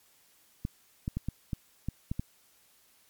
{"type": "clicks", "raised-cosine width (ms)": 5, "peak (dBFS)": -19, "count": 8, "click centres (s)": [0.651, 1.079, 1.17, 1.286, 1.532, 1.886, 2.115, 2.195], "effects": ["white hiss -64 dBFS RMS until 3.09 s", "MP3 96 kbps"]}